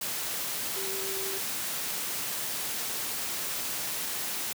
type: tone in noise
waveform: sine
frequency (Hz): 387.7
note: G4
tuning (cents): -19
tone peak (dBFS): -37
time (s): 0.76-1.38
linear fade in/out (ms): 5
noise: white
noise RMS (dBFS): -33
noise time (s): 0.01-4.53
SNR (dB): -7
effects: high-pass 100 Hz 12 dB/octave